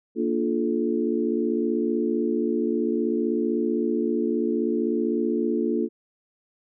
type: chord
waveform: sine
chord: Bb major seventh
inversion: none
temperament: equal with one note detuned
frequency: 233.1 / 293.7 / 349.2 / 432.9 Hz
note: Bb3 / D4 / F4 / A4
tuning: 0 / 0 / 0 / -28 cents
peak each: -26 / -28 / -26 / -28 dBFS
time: 0.15-5.89 s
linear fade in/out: 50 ms
effects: none